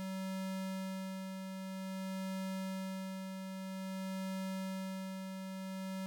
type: tone with tremolo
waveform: square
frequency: 190 Hz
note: F#3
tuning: 46 cents sharp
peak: -38 dBFS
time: 0-6.06 s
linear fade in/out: 0 ms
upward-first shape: sine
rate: 0.51 Hz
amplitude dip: 40%
effects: none